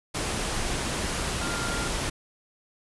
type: tone in noise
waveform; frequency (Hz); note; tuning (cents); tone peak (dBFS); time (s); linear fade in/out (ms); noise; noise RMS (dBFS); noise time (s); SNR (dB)
sine; 1396.9; F6; 0; -34; 1.41-1.88; 10; pink; -29; 0.14-2.1; -8
effects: resampled to 24000 Hz